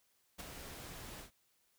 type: noise with ADSR envelope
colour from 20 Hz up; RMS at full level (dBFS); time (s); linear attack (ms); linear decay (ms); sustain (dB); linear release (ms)
pink; -43; 0.38-1.31; 21; 16; -6; 110
effects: white hiss -75 dBFS RMS until 1.78 s